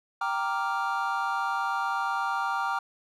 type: chord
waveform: triangle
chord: G minor seventh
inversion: none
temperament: equal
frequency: 784 / 932.3 / 1174.7 / 1396.9 Hz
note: G5 / Bb5 / D6 / F6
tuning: 0 / 0 / 0 / 0 cents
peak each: -30 dBFS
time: 0.21-2.79 s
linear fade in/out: 5 ms
effects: none

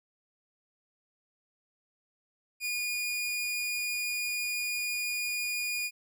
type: tone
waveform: sawtooth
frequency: 2442 Hz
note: D#7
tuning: 33 cents flat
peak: -27 dBFS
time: 2.6-5.91 s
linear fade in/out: 50 ms
effects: none

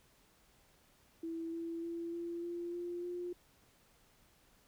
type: tone with pitch steps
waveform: sine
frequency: 329.6 / 333.4 / 337.3 / 341.2 / 345.2 / 349.2 / 353.3 Hz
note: E4 / E4 / E4 / F4 / F4 / F4 / F4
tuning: 0 / +20 / +40 / -40 / -20 / 0 / +20 cents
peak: -38 dBFS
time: 1.23-3.33 s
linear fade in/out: 5 ms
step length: 300 ms
effects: pink hiss -68 dBFS RMS until 4.67 s

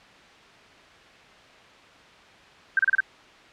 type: tone bursts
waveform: sine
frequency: 1568 Hz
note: G6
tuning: in tune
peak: -16 dBFS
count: 5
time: 2.77-3.004 s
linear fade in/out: 2 ms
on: 22 ms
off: 31 ms
effects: white hiss -50 dBFS RMS until 3.52 s + low-pass 3000 Hz 12 dB/octave

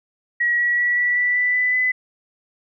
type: tone with pitch steps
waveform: sine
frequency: 1913 / 1926.3 / 1939.7 / 1953.2 / 1966.8 / 1980.5 / 1994.2 / 2008 Hz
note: A#6 / B6 / B6 / B6 / B6 / B6 / B6 / B6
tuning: +44 / -44 / -32 / -20 / -8 / +4 / +16 / +28 cents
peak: -16 dBFS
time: 0.4-1.92 s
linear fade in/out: 10 ms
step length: 190 ms
effects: none

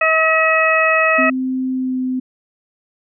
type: harmonic tone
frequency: 640 Hz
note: D#5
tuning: 49 cents sharp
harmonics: 1 / 2 / 3 / 4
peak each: -17 / -17 / -17 / -17 dBFS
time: 0.01-1.3 s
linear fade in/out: 5 ms
type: tone with pitch glide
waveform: sine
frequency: 259 to 256.3 Hz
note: C4 to C4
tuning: -17 to -36 cents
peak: -17 dBFS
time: 1.18-2.2 s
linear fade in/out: 10 ms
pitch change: -19 cents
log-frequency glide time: 1.72-2 s
effects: none

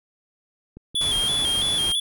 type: click train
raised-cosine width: 3 ms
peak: -27 dBFS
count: 5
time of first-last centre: 0.77-1.473 s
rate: 5.69 Hz
type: tone with vibrato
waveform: square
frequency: 3322 Hz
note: G#7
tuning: in tune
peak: -21 dBFS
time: 0.95-2 s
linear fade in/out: 5 ms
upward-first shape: square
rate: 3 Hz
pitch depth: 56 cents each way
type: low-pass noise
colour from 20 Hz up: pink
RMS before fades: -33 dBFS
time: 1.01-1.92 s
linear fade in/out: 0 ms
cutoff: 11000 Hz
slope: 48 dB/octave
effects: none

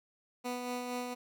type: tone with tremolo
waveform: 15% pulse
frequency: 246.9 Hz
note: B3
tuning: in tune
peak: -28 dBFS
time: 0.44-1.15 s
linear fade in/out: 20 ms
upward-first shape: sine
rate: 4.3 Hz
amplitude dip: 35%
effects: none

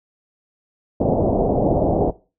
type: low-pass noise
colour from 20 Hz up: white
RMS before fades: -18 dBFS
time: 1-2.11 s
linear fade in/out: 10 ms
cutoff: 730 Hz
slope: 48 dB/octave
effects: noise-tail reverb RT60 0.3 s tail -18 dB re dry

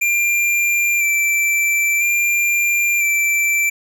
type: tone with vibrato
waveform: square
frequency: 2361 Hz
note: D7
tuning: 9 cents sharp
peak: -15 dBFS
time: 0.01-3.7 s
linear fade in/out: 10 ms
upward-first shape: square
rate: 0.5 Hz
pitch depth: 17 cents each way
effects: none

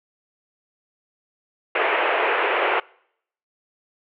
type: band-pass noise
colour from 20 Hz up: pink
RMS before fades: -21 dBFS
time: 1.75-2.8 s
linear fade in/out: 5 ms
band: 380 to 2800 Hz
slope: 48 dB/octave
effects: noise-tail reverb RT60 0.7 s tail -25 dB re dry

